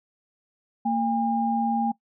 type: tone pair together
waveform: sine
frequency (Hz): 229.4 / 808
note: A#3 / G#5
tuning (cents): -28 / -48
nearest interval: octave + minor seventh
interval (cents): 2180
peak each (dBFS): -24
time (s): 0.85-1.92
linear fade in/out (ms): 10
effects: noise-tail reverb RT60 0.1 s tail -20 dB re dry